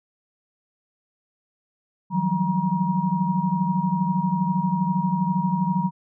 sine tone cluster, 158.1 / 180.5 / 193 / 951 Hz, D#3 / F#3 / G3 / A#5, +28 / -43 / -27 / +34 cents, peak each -28 / -23 / -26 / -26 dBFS, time 2.1-5.91 s, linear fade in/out 50 ms, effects none

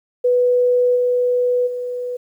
sine tone with level steps, 493.6 Hz, B4, 1 cent flat, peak -12 / -14 / -22 dBFS, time 0.24-2.17 s, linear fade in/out 10 ms, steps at 0.95 / 1.66 s, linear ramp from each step 20 ms, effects 9-bit

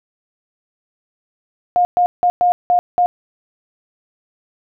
sine tone bursts at uneven times, 712 Hz, F5, 33 cents sharp, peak -10 dBFS, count 6, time 1.76-1.85 / 1.97-2.06 / 2.23-2.3 / 2.41-2.52 / 2.7-2.79 / 2.98-3.06 s, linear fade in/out 0 ms, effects none

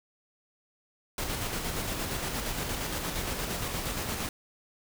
pink noise with tremolo, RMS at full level -32 dBFS, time 1.18-4.29 s, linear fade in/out 2 ms, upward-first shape square, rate 8.6 Hz, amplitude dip 30%, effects none

